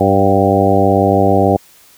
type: harmonic tone with a mistuned harmonic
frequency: 98.1 Hz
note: G2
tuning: 2 cents sharp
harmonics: 1 / 2 / 3 / 4 / 5 / 6 / 7 / 8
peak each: -17 / -17 / -17 / -17 / -17 / -17 / -17 / -17 dBFS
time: 0-1.57 s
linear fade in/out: 10 ms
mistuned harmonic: 7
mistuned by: +29 cents
effects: white hiss -46 dBFS RMS until 1.97 s